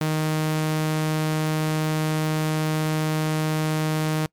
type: tone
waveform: sawtooth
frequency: 155.7 Hz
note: D#3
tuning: 2 cents sharp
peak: -17 dBFS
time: 0.01-4.26 s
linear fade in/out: 2 ms
effects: noise-tail reverb RT60 0.1 s tail -25 dB re dry + MP3 96 kbps